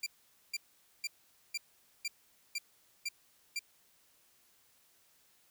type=tone bursts; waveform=20% pulse; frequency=2370 Hz; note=D7; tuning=15 cents sharp; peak=-29 dBFS; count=8; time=0.03-3.592 s; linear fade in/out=5 ms; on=34 ms; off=470 ms; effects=white hiss -68 dBFS RMS until 5.5 s